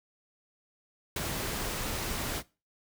pink noise with ADSR envelope, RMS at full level -30 dBFS, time 1.16-2.43 s, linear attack 5 ms, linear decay 16 ms, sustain -4 dB, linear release 52 ms, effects noise-tail reverb RT60 0.3 s tail -21 dB re dry

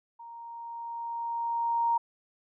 sine tone with level ramp, 932.3 Hz, A#5, in tune, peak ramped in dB -43 to -22 dBFS, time 0.19-1.98 s, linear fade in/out 10 ms, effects none

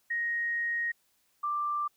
sine tone pair in turn, 1874 / 1180.5 Hz, A#6 / D6, +9 / +9 cents, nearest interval minor sixth, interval 800 cents, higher first, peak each -28 / -28 dBFS, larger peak neither, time 0.1-0.92 / 1.43-1.88 s, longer first, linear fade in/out 10 ms, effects white hiss -71 dBFS RMS until 1.96 s

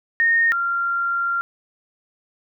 sine tone pair in turn, 1843 / 1383.6 Hz, A#6 / F6, -20 / -17 cents, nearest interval perfect fourth, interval 497 cents, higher first, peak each -14 / -19 dBFS, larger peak first, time 0.2-0.52 / 0.52-1.41 s, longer second, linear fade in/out 0 ms, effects none

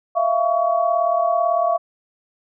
sine tone cluster, 652 / 690 / 1125 Hz, E5 / F5 / C#6, -19 / -21 / +25 cents, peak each -21 / -18 / -23 dBFS, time 0.15-1.78 s, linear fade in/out 20 ms, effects none

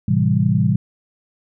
sine chord, A minor seventh, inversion none, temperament equal, 110 / 130.81 / 164.81 / 196 Hz, A2 / C3 / E3 / G3, 0 / 0 / 0 / 0 cents, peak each -19 dBFS, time 0.08-0.76 s, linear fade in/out 5 ms, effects none

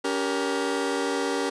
sawtooth chord, G diminished, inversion second, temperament just, 282.2 / 392 / 470.4 Hz, Db4 / G4 / Bb4, +31 / 0 / +16 cents, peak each -25 dBFS, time 0.04-1.5 s, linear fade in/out 10 ms, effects resampled to 22050 Hz

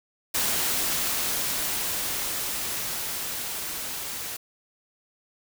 white noise with level ramp, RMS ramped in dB -25 to -34 dBFS, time 0.34-4.37 s, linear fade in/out 10 ms, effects none

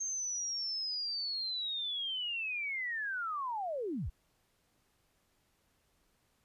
sine linear sweep, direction down, 6410 to 34.65 Hz, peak -34 dBFS, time 0-4.1 s, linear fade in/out 10 ms, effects pink hiss -74 dBFS RMS until 6.44 s + resampled to 32000 Hz

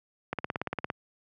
click train, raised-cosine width 0.5 ms, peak -15 dBFS, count 11, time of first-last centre 0.33-0.901 s, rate 17.5 Hz, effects high-pass 100 Hz 12 dB/octave

